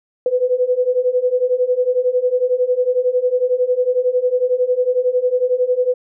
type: beating tone pair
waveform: sine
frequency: 493.9 / 504.9 Hz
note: B4 / B4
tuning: 0 / +38 cents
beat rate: 11 Hz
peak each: -18 / -16 dBFS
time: 0.26-5.94 s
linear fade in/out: 2 ms
effects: none